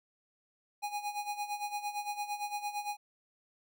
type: tone with tremolo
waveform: square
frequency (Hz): 825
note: G#5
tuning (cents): -12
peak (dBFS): -33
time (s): 0.82-2.97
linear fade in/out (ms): 20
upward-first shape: sine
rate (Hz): 8.8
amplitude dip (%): 75
effects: none